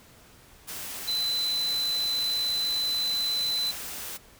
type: tone in noise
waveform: sine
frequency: 4023 Hz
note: B7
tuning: 31 cents sharp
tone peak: -25 dBFS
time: 1.07-3.72 s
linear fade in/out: 20 ms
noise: white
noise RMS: -37 dBFS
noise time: 0.67-4.18 s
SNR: +9 dB
effects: pink hiss -54 dBFS RMS until 4.39 s